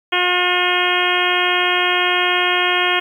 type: harmonic tone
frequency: 358.7 Hz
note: F4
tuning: 46 cents sharp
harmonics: 1 / 2 / 3 / 4 / 5 / 6 / 7 / 8 / 9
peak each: -23 / -23 / -23 / -23 / -23 / -23 / -23 / -23 / -23 dBFS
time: 0.12-3 s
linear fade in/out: 10 ms
effects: 8-bit